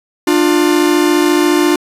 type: tone pair together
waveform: 45% pulse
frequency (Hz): 298.2 / 352.6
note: D4 / F4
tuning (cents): +27 / +17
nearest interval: minor third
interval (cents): 290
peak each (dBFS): -12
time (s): 0.27-1.76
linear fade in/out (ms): 5
effects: resampled to 32000 Hz